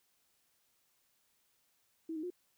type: tone with pitch steps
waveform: sine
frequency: 324.2 / 311.4 / 357.7 Hz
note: E4 / D#4 / F4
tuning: -29 / +2 / +41 cents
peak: -37 dBFS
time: 2.09-2.303 s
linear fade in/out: 5 ms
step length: 71 ms
effects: white hiss -75 dBFS RMS until 2.57 s